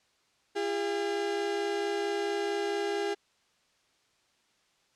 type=tone pair together; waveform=35% pulse; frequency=341 / 405.5 Hz; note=F4 / G#4; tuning=-41 / -41 cents; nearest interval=minor third; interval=300 cents; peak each=-34 / -28 dBFS; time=0.55-3.15 s; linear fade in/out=20 ms; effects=white hiss -69 dBFS RMS until 4.95 s + low-pass 6000 Hz 12 dB/octave